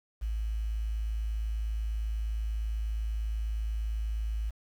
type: tone with quantisation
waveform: sine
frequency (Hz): 54.2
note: A1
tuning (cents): -25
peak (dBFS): -29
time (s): 0.21-4.51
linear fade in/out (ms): 20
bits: 9
effects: none